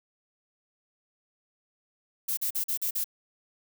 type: noise bursts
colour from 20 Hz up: violet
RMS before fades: -29 dBFS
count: 6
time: 2.28-3.043 s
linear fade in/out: 10 ms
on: 93 ms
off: 41 ms
effects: none